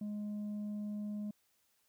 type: tone with tanh clipping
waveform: sine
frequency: 208.4 Hz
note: G#3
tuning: 6 cents sharp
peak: -38 dBFS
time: 0.01-1.31 s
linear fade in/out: 5 ms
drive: 3 dB
effects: white hiss -75 dBFS RMS until 1.88 s